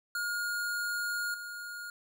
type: tone with level steps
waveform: square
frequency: 1427 Hz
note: F6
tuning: 37 cents sharp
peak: -32 / -40 dBFS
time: 0.15-1.9 s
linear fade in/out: 2 ms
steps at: 1.34 s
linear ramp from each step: 2 ms
effects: none